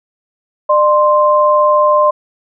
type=tone pair together; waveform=sine; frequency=601 / 1046.5 Hz; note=D5 / C6; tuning=+40 / 0 cents; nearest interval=minor seventh; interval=960 cents; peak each=-10 dBFS; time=0.69-2.11 s; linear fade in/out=10 ms; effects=none